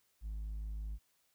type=tone with hard clipping; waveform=triangle; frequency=52.8 Hz; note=G#1; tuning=29 cents sharp; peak=-37 dBFS; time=0.21-0.99 s; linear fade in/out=50 ms; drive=1 dB; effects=white hiss -75 dBFS RMS until 1.34 s

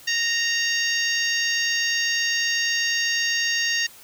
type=harmonic tone; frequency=928 Hz; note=A#5; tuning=8 cents flat; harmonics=2 / 3 / 4 / 5 / 6 / 7; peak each=-24 / -27 / -32 / -29 / -29 / -31 dBFS; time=0.07-3.87 s; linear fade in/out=10 ms; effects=white hiss -47 dBFS RMS until 4.03 s

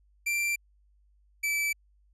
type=tone pair in turn; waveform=45% pulse; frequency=2357 / 2314 Hz; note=D7 / D7; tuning=+6 / -26 cents; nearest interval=unison; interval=32 cents; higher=first; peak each=-26 dBFS; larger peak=neither; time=0.26-0.56 / 1.43-1.73 s; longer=neither; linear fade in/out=10 ms; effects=added 50 Hz sine -61 dBFS peak until 2.13 s + resampled to 32000 Hz

